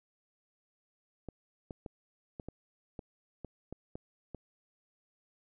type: clicks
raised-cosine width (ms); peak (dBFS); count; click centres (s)
2; -28; 10; 1.287 / 1.708 / 1.862 / 2.398 / 2.486 / 2.992 / 3.447 / 3.726 / 3.955 / 4.347
effects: none